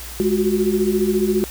sine tone cluster, 208.3 / 360.6 / 375.1 Hz, G#3 / F#4 / F#4, +5 / -45 / +24 cents, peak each -20 dBFS, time 0.2-1.44 s, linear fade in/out 0 ms, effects added 60 Hz sine -35 dBFS peak until 1.5 s + white hiss -35 dBFS RMS until 1.5 s

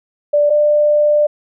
sine tone pair in turn, 587 / 594.9 Hz, D5 / D5, -1 / +22 cents, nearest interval unison, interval 23 cents, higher second, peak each -9 dBFS, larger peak neither, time 0.33-0.5 / 0.5-1.27 s, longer second, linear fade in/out 10 ms, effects none

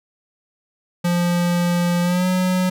square tone with pitch glide, 174.61 to 183.72 Hz, F3 to F#3, 0 to -12 cents, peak -17 dBFS, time 1.04-2.7 s, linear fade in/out 10 ms, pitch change +88 cents, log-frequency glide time 2.02-2.27 s, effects none

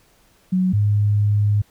sine tone pair in turn, 185 / 103.59 Hz, F#3 / G#2, 0 / -4 cents, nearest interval minor seventh, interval 1004 cents, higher first, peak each -15 / -14 dBFS, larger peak second, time 0.52-0.73 / 0.73-1.62 s, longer second, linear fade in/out 10 ms, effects pink hiss -57 dBFS RMS until 1.7 s

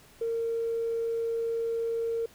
triangle tone with tanh clipping, 459.5 Hz, A#4, 25 cents flat, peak -27 dBFS, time 0.21-2.26 s, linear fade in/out 5 ms, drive 4 dB, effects pink hiss -56 dBFS RMS until 2.34 s

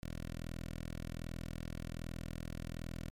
10% pulse tone with notch filter, 41.28 Hz, E1, 3 cents sharp, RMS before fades -43 dBFS, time 0.03-3.1 s, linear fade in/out 0 ms, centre 890 Hz, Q 1.4, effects MP3 96 kbps

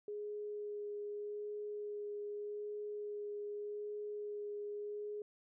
sine tone with vibrato, 415.3 Hz, G#4, in tune, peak -40 dBFS, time 0.08-5.22 s, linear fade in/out 2 ms, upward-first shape sine, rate 0.83 Hz, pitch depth 9 cents each way, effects none

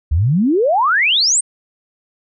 sine exponential sweep, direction up, 68.8 to 8870 Hz, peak -11 dBFS, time 0.11-1.41 s, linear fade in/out 10 ms, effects none

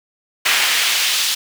brown noise with high-pass filter sweep, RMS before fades -17 dBFS, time 0.45-1.35 s, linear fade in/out 10 ms, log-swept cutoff 2000 to 3800 Hz, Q 1.2, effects none

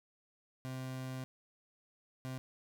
30% pulse tone bursts at uneven times, 130 Hz, C3, 11 cents flat, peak -37 dBFS, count 2, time 0.65-1.24 / 2.25-2.38 s, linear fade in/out 0 ms, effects none

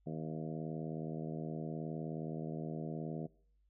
harmonic tone with a mistuned harmonic, 79.2 Hz, D#2, 31 cents sharp, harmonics 2 / 3 / 4 / 5 / 6 / 7 / 8 / 9, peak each -41 / -45 / -47 / -49 / -51 / -52 / -53 / -54 dBFS, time 0.06-3.27 s, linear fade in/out 10 ms, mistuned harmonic 9, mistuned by -41 cents, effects noise-tail reverb RT60 0.6 s tail -22 dB re dry + added 50 Hz sine -69 dBFS peak until 3.69 s

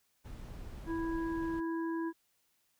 brown noise, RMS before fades -45 dBFS, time 0.24-1.61 s, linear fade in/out 20 ms
harmonic tone, 329.6 Hz, E4, in tune, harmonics 1 / 3 / 5, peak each -33 / -43 / -47 dBFS, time 0.86-2.13 s, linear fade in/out 50 ms
effects white hiss -75 dBFS RMS until 2.79 s

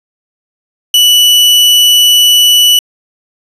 40% pulse tone, 2960 Hz, F#7, in tune, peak -3 dBFS, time 0.94-2.79 s, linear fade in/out 2 ms, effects resampled to 32000 Hz

